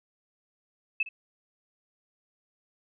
sine tone with echo, 2609 Hz, E7, 18 cents flat, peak -23 dBFS, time 1-1.03 s, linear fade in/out 5 ms, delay 60 ms, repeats 1, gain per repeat -15 dB, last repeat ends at 1.09 s, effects none

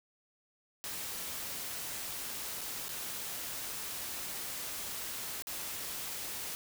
white noise with dropouts, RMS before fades -40 dBFS, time 0.84-6.55 s, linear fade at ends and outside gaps 0 ms, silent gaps 2.61-2.614 / 2.883-2.891 / 5.422-5.471 s, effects none

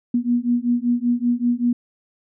sine beating tone pair, 238.7 / 243.9 Hz, A#3 / B3, +41 / -21 cents, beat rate 5.2 Hz, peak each -20 dBFS, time 0.14-1.73 s, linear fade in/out 5 ms, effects none

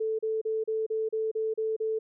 sine tone bursts, 440 Hz, A4, in tune, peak -26 dBFS, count 9, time 0-1.99 s, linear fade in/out 10 ms, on 190 ms, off 35 ms, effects none

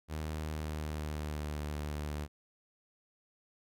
sawtooth tone with pitch glide, 77.4 to 74.5 Hz, D#2 to D2, -9 to +25 cents, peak -32 dBFS, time 0.08-2.28 s, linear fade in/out 50 ms, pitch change -66 cents, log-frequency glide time 0.43-1.71 s, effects none

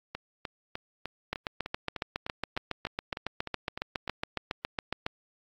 two click trains, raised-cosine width 0.3 ms, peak -19 / -14 dBFS, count 14 / 28, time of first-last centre 0.15-4.077 / 1.33-5.064 s, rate 3.31 / 7.23 Hz, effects AAC 64 kbps

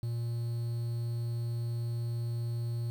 triangle tone with quantisation, 117.7 Hz, A#2, 17 cents sharp, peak -29 dBFS, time 0.03-2.9 s, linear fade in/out 0 ms, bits 9, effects none

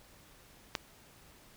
click, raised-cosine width 0.2 ms, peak -14 dBFS, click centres 0.752 s, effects pink hiss -59 dBFS RMS until 1.56 s

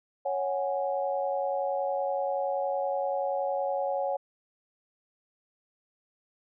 sine chord, C# suspended fourth, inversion none, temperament equal, 554.4 / 740 / 830.6 Hz, C#5 / F#5 / G#5, 0 / 0 / 0 cents, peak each -29 / -32 / -34 dBFS, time 0.25-4.17 s, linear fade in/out 10 ms, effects none

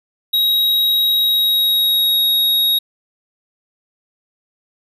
square tone with pitch glide, 3815 to 3780 Hz, A#7 to A#7, +39 to +23 cents, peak -13 dBFS, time 0.33-2.79 s, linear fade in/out 10 ms, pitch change -16 cents, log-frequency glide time 1.13-2.2 s, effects none

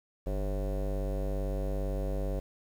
square tone with low-pass filter, 48.86 Hz, G1, 5 cents flat, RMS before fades -32 dBFS, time 0.26-2.4 s, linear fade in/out 10 ms, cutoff 560 Hz, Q 3.9, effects 9-bit

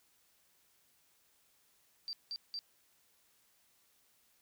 sine tone bursts, 4680 Hz, D8, 7 cents flat, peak -38 dBFS, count 3, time 2.08-2.59 s, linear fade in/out 0 ms, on 50 ms, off 180 ms, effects white hiss -71 dBFS RMS until 4.41 s

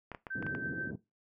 clicks, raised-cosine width 0.5 ms, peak -26 dBFS, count 6, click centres 0.117 / 0.148 / 0.268 / 0.426 / 0.466 / 0.55 s
sine tone with tremolo, 1553 Hz, G6, 17 cents flat, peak -34 dBFS, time 0.3-0.91 s, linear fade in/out 10 ms, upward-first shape triangle, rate 6.3 Hz, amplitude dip 65%
white band-pass noise, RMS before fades -41 dBFS, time 0.35-0.96 s, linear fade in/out 5 ms, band 110 to 360 Hz, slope 24 dB/octave
effects noise-tail reverb RT60 0.2 s tail -17 dB re dry

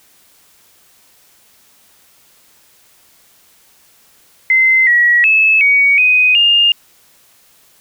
sine tone with pitch steps, 2066 / 1919 / 2602 / 2249 / 2501 / 2821 Hz, C7 / A#6 / E7 / C#7 / D#7 / F7, -22 / +50 / -23 / +24 / +8 / +17 cents, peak -7 dBFS, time 4.5-6.72 s, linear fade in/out 2 ms, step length 370 ms, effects white hiss -50 dBFS RMS until 7.8 s

